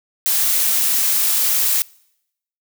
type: noise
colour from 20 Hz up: blue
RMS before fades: -17 dBFS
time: 0.26-1.82 s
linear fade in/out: 0 ms
effects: noise-tail reverb RT60 0.8 s tail -25 dB re dry